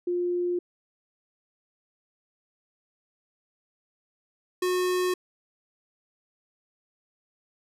sine / square tone pair in turn, 353.3 / 363.9 Hz, F4 / F#4, +20 / -29 cents, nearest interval minor second, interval 51 cents, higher second, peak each -24 dBFS, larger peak neither, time 0.07-0.59 / 4.62-5.14 s, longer neither, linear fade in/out 5 ms, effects resampled to 32000 Hz

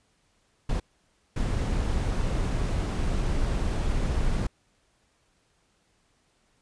brown noise bursts at uneven times, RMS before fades -26 dBFS, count 2, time 0.69-0.8 / 1.36-4.47 s, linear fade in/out 5 ms, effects pink hiss -68 dBFS RMS until 6.61 s + resampled to 22050 Hz

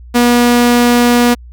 sawtooth tone, 241.3 Hz, B3, 40 cents flat, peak -3 dBFS, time 0.14-1.35 s, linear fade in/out 20 ms, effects added 60 Hz sine -31 dBFS peak until 1.52 s

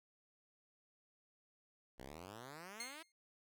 5% pulse exponential sweep, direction up, 59.1 to 336 Hz, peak -39 dBFS, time 1.98-3.03 s, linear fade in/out 10 ms
15% pulse tone with exponential decay, 2129 Hz, C7, 30 cents sharp, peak -35 dBFS, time 2.8-3.12 s, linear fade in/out 2 ms, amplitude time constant 69 ms
effects none

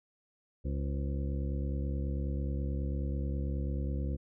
harmonic tone with a mistuned harmonic, 69.3 Hz, C#2, in tune, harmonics 1 / 2 / 3 / 4 / 5 / 7 / 8, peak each -32 / -38 / -42 / -44 / -46 / -49 / -50 dBFS, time 0.64-4.17 s, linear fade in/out 20 ms, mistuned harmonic 8, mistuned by -76 cents, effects none

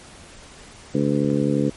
harmonic tone, 71.6 Hz, D2, 43 cents flat, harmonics 2 / 3 / 4 / 5 / 6 / 7, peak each -24 / -23 / -22 / -29 / -28 / -27 dBFS, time 0.94-1.7 s, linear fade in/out 10 ms
click, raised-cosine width 0.5 ms, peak -25 dBFS, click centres 1.302 s
effects pink hiss -44 dBFS RMS until 1.76 s + MP3 48 kbps

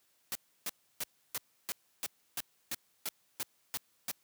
white noise bursts, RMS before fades -36 dBFS, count 12, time 0.32-4.114 s, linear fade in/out 0 ms, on 32 ms, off 310 ms, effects white hiss -72 dBFS RMS until 4.23 s + high-pass 80 Hz 12 dB/octave

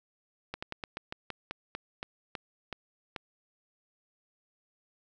slowing click train, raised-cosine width 0.3 ms, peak -20 dBFS, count 13, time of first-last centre 0.54-3.162 s, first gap 85 ms, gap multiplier 1.16, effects none

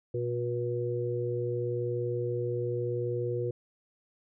harmonic tone, 120.8 Hz, B2, 38 cents flat, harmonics 1 / 3 / 4, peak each -33 / -33 / -33 dBFS, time 0.14-3.51 s, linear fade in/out 5 ms, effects none

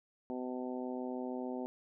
harmonic tone, 126.5 Hz, B2, 42 cents sharp, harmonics 2 / 3 / 4 / 5 / 6 / 7, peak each -39 / -43 / -45 / -47 / -49 / -50 dBFS, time 0.3-1.66 s, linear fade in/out 0 ms, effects none

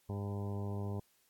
harmonic tone with a mistuned harmonic, 100.8 Hz, G2, 49 cents sharp, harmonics 1 / 2 / 3 / 4 / 5 / 6 / 7 / 8 / 9 / 10, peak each -37 / -43 / -50 / -46 / -53 / -53 / -56 / -55 / -55 / -57 dBFS, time 0.09-1 s, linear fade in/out 5 ms, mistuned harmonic 7, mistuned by +17 cents, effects white hiss -72 dBFS RMS until 1.29 s + AAC 64 kbps

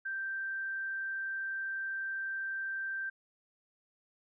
sine tone, 1568 Hz, G6, in tune, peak -34 dBFS, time 0.05-3.1 s, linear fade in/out 10 ms, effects none

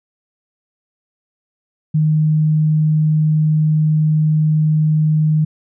sine tone, 154.6 Hz, D#3, 11 cents flat, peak -11 dBFS, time 1.94-5.45 s, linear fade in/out 10 ms, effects none

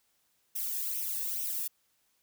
violet noise with flanger, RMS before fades -34 dBFS, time 0.55-1.68 s, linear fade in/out 10 ms, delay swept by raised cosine 0.33 to 1.17 ms, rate 2.3 Hz, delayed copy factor +0.8, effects white hiss -73 dBFS RMS until 2.22 s

